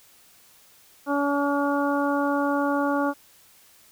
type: harmonic tone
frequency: 284.4 Hz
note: C#4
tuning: 45 cents sharp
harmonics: 1 / 2 / 3 / 4 / 5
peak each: -24 / -27 / -29 / -30 / -31 dBFS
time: 1.06-3.14 s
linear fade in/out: 50 ms
effects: white hiss -55 dBFS RMS until 3.91 s